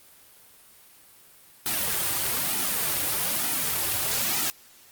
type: noise with flanger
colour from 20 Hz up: white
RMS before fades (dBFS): -26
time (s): 1.66-4.5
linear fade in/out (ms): 0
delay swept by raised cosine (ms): 1.8 to 4.6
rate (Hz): 1.1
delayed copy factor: -0.75
effects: white hiss -53 dBFS RMS until 4.91 s + Opus 32 kbps